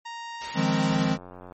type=tone; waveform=sawtooth; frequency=932.3 Hz; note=A#5; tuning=in tune; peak=-31 dBFS; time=0.05-0.96 s; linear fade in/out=10 ms
type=noise; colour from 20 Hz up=white; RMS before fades=-37 dBFS; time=0.41-1.04 s; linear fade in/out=10 ms
type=chord; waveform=square; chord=F minor seventh; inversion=third; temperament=equal; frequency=155.56 / 174.61 / 207.7 / 261.6 Hz; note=Eb3 / F3 / Ab3 / C4; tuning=0 / 0 / 0 / 0 cents; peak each=-28 dBFS; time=0.54-1.18 s; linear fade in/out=50 ms
type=click train; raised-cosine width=1 ms; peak=-29 dBFS; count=57; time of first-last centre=0.9-1.522 s; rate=90.1 Hz
effects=low-pass 7000 Hz 12 dB/octave + MP3 32 kbps